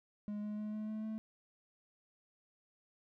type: tone with pitch steps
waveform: triangle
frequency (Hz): 208 / 210.1 / 212.1 / 214.2 / 216.3 / 218.5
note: G#3 / G#3 / G#3 / A3 / A3 / A3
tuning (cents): +3 / +20 / +37 / -46 / -29 / -12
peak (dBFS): -36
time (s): 0.28-1.18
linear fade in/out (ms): 0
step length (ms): 150
effects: none